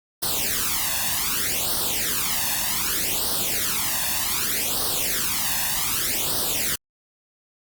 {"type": "noise with flanger", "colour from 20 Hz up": "white", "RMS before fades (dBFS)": -24, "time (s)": [0.22, 6.76], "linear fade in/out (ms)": 10, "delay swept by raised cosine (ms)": [0.21, 1.14], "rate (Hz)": 0.65, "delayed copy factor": 0.8, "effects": ["Opus 48 kbps"]}